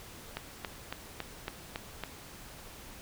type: click train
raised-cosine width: 0.3 ms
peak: -19 dBFS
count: 7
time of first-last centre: 0.37-2.037 s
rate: 3.6 Hz
effects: pink hiss -49 dBFS RMS until 3.01 s